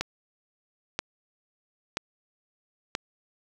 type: click train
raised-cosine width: 0.2 ms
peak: -10 dBFS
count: 4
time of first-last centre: 0.01-2.951 s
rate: 1.02 Hz
effects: 7-bit